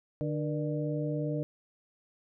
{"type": "harmonic tone with a mistuned harmonic", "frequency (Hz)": 149.3, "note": "D3", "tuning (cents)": 29, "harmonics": [1, 2, 3, 4], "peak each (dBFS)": [-32, -35, -37, -38], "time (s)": [0.21, 1.43], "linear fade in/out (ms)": 0, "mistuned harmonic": 3, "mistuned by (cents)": 100, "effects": []}